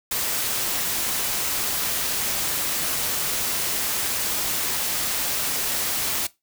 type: noise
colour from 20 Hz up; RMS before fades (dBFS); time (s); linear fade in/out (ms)
white; -25; 0.11-6.27; 5
effects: noise-tail reverb RT60 0.2 s tail -19 dB re dry